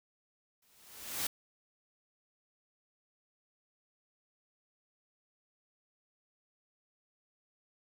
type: noise with exponential growth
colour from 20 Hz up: white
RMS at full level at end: -32 dBFS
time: 0.62-1.27 s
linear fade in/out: 5 ms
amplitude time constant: 140 ms
effects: none